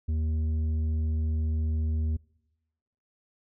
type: tone with tanh clipping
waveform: triangle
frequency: 78.6 Hz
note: D#2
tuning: 18 cents sharp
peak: -26 dBFS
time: 0.08-2.17 s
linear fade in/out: 10 ms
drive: 11 dB
effects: noise-tail reverb RT60 1.0 s tail -26 dB re dry